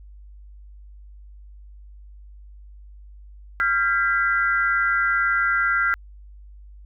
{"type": "tone cluster", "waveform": "sine", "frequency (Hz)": [1384, 1602, 1994], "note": ["F6", "G6", "B6"], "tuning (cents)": [-16, 37, 16], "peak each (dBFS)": [-20, -23, -26], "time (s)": [3.6, 5.94], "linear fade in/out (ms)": 0, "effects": ["added 50 Hz sine -41 dBFS peak until 6.85 s"]}